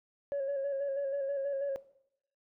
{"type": "tone with vibrato", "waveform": "sine", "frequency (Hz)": 554.4, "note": "C#5", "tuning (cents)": 0, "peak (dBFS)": -29, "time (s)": [0.32, 1.76], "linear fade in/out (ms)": 0, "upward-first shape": "square", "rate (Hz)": 6.2, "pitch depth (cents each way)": 33, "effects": ["noise-tail reverb RT60 0.7 s tail -18 dB re dry", "tanh soft clip ceiling -28 dBFS"]}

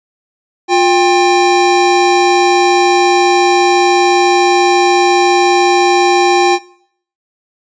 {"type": "tone pair together", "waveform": "square", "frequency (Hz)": [354.6, 796], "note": ["F4", "G5"], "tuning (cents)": [26, 26], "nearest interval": "octave + major second", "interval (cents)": 1400, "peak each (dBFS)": -11, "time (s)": [0.68, 6.59], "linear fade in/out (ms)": 50, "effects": ["noise-tail reverb RT60 0.6 s tail -19 dB re dry", "resampled to 16000 Hz"]}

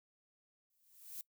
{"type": "noise with exponential growth", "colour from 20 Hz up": "violet", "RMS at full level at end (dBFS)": -43, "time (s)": [0.7, 1.21], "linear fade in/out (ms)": 2, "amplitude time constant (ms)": 110, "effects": ["noise-tail reverb RT60 0.1 s tail -21 dB re dry"]}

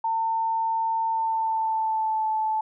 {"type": "tone with pitch glide", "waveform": "sine", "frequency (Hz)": [900, 872.4], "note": ["A5", "A5"], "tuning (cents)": [39, -15], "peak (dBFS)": -22, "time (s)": [0.04, 2.61], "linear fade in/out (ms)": 5, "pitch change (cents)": -54, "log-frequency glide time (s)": [1.11, 2.28], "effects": []}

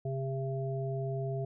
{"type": "harmonic tone", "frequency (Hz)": 134, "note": "C3", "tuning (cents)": 42, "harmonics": [1, 3, 5], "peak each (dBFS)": [-33, -38, -40], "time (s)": [0.05, 1.45], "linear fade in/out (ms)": 5, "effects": []}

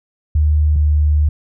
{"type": "tone pair in turn", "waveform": "sine", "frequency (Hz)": [75.7, 75], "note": ["D#2", "D2"], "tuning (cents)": [-47, 37], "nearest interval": "unison", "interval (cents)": 16, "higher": "first", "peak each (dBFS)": -10, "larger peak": "neither", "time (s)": [[0.35, 0.76], [0.76, 1.29]], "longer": "second", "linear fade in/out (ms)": 5, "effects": []}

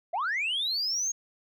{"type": "linear sweep", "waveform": "sine", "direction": "up", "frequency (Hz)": [622.3, 6610], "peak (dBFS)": -25, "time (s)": [0.13, 1.12], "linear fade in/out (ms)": 10, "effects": ["tanh soft clip ceiling -24 dBFS"]}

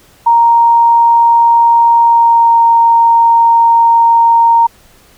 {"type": "tone with pitch glide", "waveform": "sine", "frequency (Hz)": [932.3, 926.4], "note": ["A#5", "A#5"], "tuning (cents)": [0, -11], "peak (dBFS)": -4, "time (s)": [0.26, 4.67], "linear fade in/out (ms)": 10, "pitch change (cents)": -11, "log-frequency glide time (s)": [2.03, 2.6], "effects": ["pink hiss -45 dBFS RMS until 5.17 s"]}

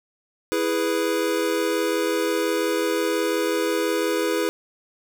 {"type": "chord", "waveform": "square", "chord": "E major", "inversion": "none", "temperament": "equal", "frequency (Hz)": [329.6, 415.3, 493.9], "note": ["E4", "G#4", "B4"], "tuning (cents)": [0, 0, 0], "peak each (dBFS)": -26, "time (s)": [0.52, 4.49], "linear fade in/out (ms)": 0, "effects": []}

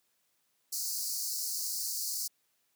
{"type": "high-pass noise", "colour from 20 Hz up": "pink", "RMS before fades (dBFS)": -35, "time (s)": [0.72, 2.28], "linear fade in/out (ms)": 10, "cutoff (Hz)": 4400, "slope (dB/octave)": 96, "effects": ["white hiss -75 dBFS RMS until 2.75 s", "high-pass 100 Hz 12 dB/octave"]}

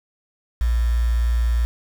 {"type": "tone with quantisation", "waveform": "sine", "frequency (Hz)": 58.5, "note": "A#1", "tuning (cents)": 7, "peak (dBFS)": -16, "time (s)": [0.61, 1.65], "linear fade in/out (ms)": 0, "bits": 6, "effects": []}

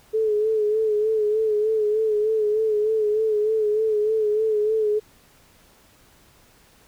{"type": "tone with vibrato", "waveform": "sine", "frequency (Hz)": 430, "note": "A4", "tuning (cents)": -40, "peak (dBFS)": -18, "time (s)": [0.13, 5], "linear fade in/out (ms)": 20, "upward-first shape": "sine", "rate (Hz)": 3.3, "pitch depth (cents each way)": 49, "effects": ["pink hiss -55 dBFS RMS until 6.87 s"]}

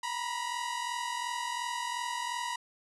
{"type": "tone pair together", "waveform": "sawtooth", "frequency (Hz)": [944, 986.8], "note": ["A#5", "B5"], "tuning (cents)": [22, -2], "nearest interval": "minor second", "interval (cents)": 76, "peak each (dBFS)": [-32, -32], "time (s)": [0.03, 2.56], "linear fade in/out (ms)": 5, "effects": ["resampled to 24000 Hz"]}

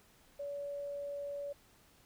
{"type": "tone", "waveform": "sine", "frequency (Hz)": 570, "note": "C#5", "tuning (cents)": 48, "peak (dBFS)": -38, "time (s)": [0.39, 1.53], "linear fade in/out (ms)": 10, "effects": ["pink hiss -65 dBFS RMS until 2.05 s"]}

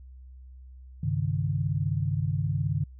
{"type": "tone cluster", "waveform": "sine", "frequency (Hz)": [98.8, 134.8, 153.8], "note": ["G2", "C#3", "D#3"], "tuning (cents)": [14, -48, -20], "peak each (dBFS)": -29, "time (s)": [1.03, 2.84], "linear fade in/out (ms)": 5, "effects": ["added 64 Hz sine -44 dBFS peak until 2.99 s"]}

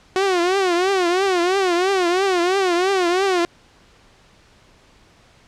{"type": "tone with vibrato", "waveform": "sawtooth", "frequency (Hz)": 368.1, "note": "F#4", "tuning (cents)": -9, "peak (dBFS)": -12, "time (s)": [0.16, 3.45], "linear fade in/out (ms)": 0, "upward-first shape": "triangle", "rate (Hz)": 3, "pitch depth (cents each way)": 150, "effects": ["pink hiss -52 dBFS RMS until 5.47 s", "low-pass 6000 Hz 12 dB/octave"]}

